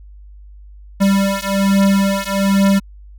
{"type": "beating tone pair", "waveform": "square", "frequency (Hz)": [196, 197.2], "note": ["G3", "G3"], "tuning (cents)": [0, 11], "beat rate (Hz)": 1.2, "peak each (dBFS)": -16, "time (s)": [1, 2.8], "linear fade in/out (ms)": 20, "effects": ["added 50 Hz sine -36 dBFS peak until 3.18 s"]}